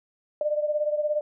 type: beating tone pair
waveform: sine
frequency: 596 / 613 Hz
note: D5 / D#5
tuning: +25 / -26 cents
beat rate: 17 Hz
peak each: -24 / -29 dBFS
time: 0.41-1.21 s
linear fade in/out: 2 ms
effects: none